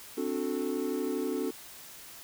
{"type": "chord", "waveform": "triangle", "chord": "D dominant seventh", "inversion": "third", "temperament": "equal with one note detuned", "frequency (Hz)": [261.6, 293.7, 366.6, 440], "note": ["C4", "D4", "F#4", "A4"], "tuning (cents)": [0, 0, -16, 0], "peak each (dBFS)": -33, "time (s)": [0.17, 1.51], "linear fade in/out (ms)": 10, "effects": ["white hiss -48 dBFS RMS until 2.23 s"]}